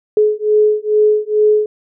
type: beating tone pair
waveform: sine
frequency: 423.6 / 425.9 Hz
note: G#4 / G#4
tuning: +34 / +44 cents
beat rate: 2.3 Hz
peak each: -13 dBFS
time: 0.17-1.66 s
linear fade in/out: 2 ms
effects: none

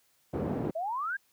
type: band-pass noise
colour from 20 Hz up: pink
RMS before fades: -32 dBFS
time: 0.33-0.71 s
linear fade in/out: 10 ms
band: 120 to 510 Hz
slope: 12 dB/octave
type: exponential sweep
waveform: sine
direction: up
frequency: 622.3 to 1661.2 Hz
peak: -30 dBFS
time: 0.75-1.17 s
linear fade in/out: 10 ms
effects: white hiss -69 dBFS RMS until 1.32 s + high-pass 60 Hz 12 dB/octave

